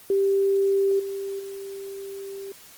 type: tone with level steps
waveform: sine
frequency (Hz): 392.9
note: G4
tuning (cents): +4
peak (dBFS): -18 / -28 / -33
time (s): 0.1-2.52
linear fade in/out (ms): 2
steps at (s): 0.99 / 1.39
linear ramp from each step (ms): 10
effects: white hiss -48 dBFS RMS until 2.77 s + Opus 24 kbps